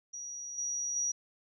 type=tone with level steps; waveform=sine; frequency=5780 Hz; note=F#8; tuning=41 cents flat; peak=-39 / -32 / -29 dBFS; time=0.13-1.12 s; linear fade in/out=10 ms; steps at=0.58 / 0.96 s; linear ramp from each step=2 ms; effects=none